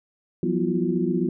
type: tone cluster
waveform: sine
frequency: 172.8 / 187.8 / 246.5 / 333 / 360.8 Hz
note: F3 / F#3 / B3 / E4 / F#4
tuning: -18 / +26 / -3 / +18 / -44 cents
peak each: -27 dBFS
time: 0.43-1.29 s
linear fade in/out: 2 ms
effects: none